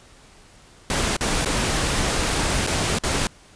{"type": "noise with dropouts", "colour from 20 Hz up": "pink", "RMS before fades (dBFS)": -22, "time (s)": [0.9, 3.27], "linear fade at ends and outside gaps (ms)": 1, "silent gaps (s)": [[1.166, 1.209], [1.448, 1.458], [2.666, 2.672], [2.986, 3.036]], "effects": ["pink hiss -50 dBFS RMS until 3.55 s", "resampled to 22050 Hz"]}